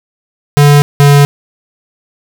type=tone pair in turn; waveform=square; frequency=144.9 / 142.99 Hz; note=D3 / D3; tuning=-23 / -46 cents; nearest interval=unison; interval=23 cents; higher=first; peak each=-3 dBFS; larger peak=neither; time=0.57-0.82 / 1-1.25 s; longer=neither; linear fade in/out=0 ms; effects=none